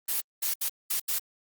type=noise bursts at uneven times; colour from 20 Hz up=blue; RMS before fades=-28 dBFS; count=5; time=0.08-0.21 / 0.42-0.54 / 0.61-0.69 / 0.9-1 / 1.08-1.19 s; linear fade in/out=10 ms; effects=Opus 32 kbps